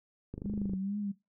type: click train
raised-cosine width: 3 ms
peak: -26 dBFS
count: 11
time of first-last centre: 0.34-0.735 s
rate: 25.3 Hz
type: tone with vibrato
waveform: sine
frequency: 198.1 Hz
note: G3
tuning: 18 cents sharp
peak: -32 dBFS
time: 0.44-1.12 s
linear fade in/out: 10 ms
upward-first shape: triangle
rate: 2.3 Hz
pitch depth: 95 cents each way
effects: noise-tail reverb RT60 0.2 s tail -18 dB re dry